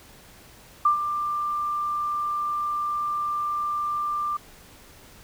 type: tone with ADSR envelope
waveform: sine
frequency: 1187 Hz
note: D6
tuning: 18 cents sharp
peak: -14 dBFS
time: 0.85-4.37 s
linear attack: 6 ms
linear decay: 110 ms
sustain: -10 dB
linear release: 6 ms
effects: pink hiss -50 dBFS RMS until 5.23 s